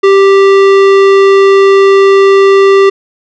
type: tone with tanh clipping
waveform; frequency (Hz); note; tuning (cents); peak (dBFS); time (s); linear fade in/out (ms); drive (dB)
sine; 392; G4; 0; -4; 0.03-2.9; 10; 17
effects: none